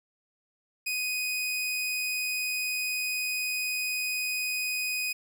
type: tone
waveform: sawtooth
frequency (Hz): 2496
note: D#7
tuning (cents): +5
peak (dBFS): -25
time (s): 0.86-5.13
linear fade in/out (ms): 10
effects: none